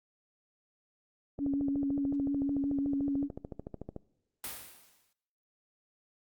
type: tone with vibrato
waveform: sine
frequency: 280 Hz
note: C#4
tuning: 18 cents sharp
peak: -28 dBFS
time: 1.38-3.29 s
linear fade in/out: 50 ms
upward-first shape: triangle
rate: 5.5 Hz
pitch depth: 25 cents each way
type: click train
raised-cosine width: 2 ms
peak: -26 dBFS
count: 36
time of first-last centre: 1.39-3.964 s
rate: 13.6 Hz
type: noise with exponential decay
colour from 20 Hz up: white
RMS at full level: -37 dBFS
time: 4.44-5.13 s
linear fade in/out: 1 ms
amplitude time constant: 150 ms
effects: noise-tail reverb RT60 1.0 s tail -23 dB re dry + Opus 48 kbps